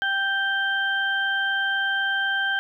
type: harmonic tone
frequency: 784 Hz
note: G5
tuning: in tune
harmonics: 1 / 2 / 4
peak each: -31 / -22 / -30 dBFS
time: 0.02-2.59 s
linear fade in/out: 0 ms
effects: 10-bit